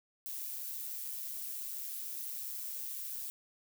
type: noise with amplitude modulation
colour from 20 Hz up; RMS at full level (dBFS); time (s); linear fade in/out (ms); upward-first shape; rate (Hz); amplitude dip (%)
violet; -39; 0.26-3.3; 0; sine; 134; 45
effects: none